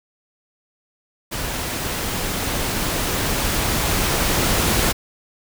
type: noise with level ramp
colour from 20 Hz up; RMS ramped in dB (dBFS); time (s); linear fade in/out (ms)
pink; -26 to -18; 1.31-4.93; 20
effects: none